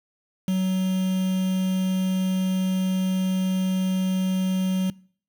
triangle tone with quantisation, 187.1 Hz, F#3, 20 cents sharp, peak -18 dBFS, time 0.48-4.9 s, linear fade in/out 2 ms, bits 6, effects noise-tail reverb RT60 0.5 s tail -23 dB re dry

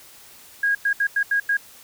sine tone bursts at uneven times, 1637 Hz, G#6, 25 cents flat, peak -17 dBFS, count 6, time 0.63-0.75 / 0.85-0.93 / 1-1.07 / 1.16-1.23 / 1.31-1.4 / 1.49-1.57 s, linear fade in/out 5 ms, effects white hiss -47 dBFS RMS until 1.83 s

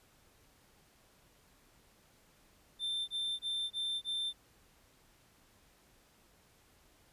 triangle tone bursts, 3569 Hz, A7, 24 cents sharp, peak -32 dBFS, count 5, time 2.79-4.332 s, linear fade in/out 50 ms, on 290 ms, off 23 ms, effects pink hiss -66 dBFS RMS until 7.12 s + resampled to 32000 Hz

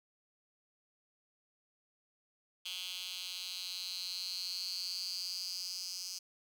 10% pulse tone with high-pass filter sweep, 182.6 Hz, F#3, 23 cents flat, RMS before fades -41 dBFS, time 2.65-6.19 s, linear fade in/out 10 ms, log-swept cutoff 3400 to 5300 Hz, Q 8, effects none

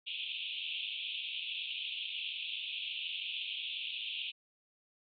white band-pass noise, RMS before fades -40 dBFS, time 0.06-4.32 s, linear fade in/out 20 ms, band 2500 to 3600 Hz, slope 96 dB/octave, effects none

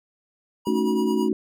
square tone with tremolo, 965 Hz, B5, 40 cents flat, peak -30 dBFS, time 0.65-1.29 s, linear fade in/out 20 ms, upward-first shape triangle, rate 9.3 Hz, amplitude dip 75%
sine chord, D# half-diminished seventh, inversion second, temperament equal, 220 / 277.2 / 311.1 / 370 Hz, A3 / C#4 / D#4 / F#4, 0 / 0 / 0 / 0 cents, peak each -24 / -27 / -26 / -24 dBFS, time 0.67-1.33 s, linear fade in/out 2 ms
effects none

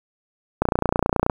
click train, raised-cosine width 1 ms, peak -4 dBFS, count 21, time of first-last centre 0.62-1.298 s, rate 29.5 Hz, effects 7-bit

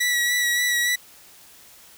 sawtooth tone with vibrato, 1941 Hz, B6, 31 cents flat, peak -16 dBFS, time 0-0.96 s, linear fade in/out 10 ms, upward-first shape sine, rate 3.5 Hz, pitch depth 22 cents each way, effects white hiss -49 dBFS RMS until 1.97 s

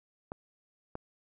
clicks, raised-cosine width 1 ms, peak -24 dBFS, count 2, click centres 0.319 / 0.954 s, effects none

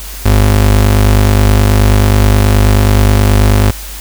square ring-modulated tone, 77.3 Hz, D#2, 11 cents flat, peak -3 dBFS, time 0.25-3.71 s, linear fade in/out 10 ms, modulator 24.7 Hz, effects added 50 Hz sine -25 dBFS peak until 4 s + white hiss -28 dBFS RMS until 4 s

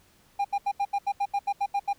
triangle tone bursts, 804 Hz, G5, 44 cents sharp, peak -21 dBFS, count 12, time 0.39-1.932 s, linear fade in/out 10 ms, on 57 ms, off 78 ms, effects pink hiss -61 dBFS RMS until 1.98 s

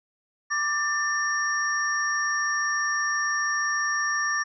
sine tone cluster, 1175 / 1787 / 5620 Hz, D6 / A6 / F8, +1 / +26 / +10 cents, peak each -28 / -25 / -32 dBFS, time 0.5-4.44 s, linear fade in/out 20 ms, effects none

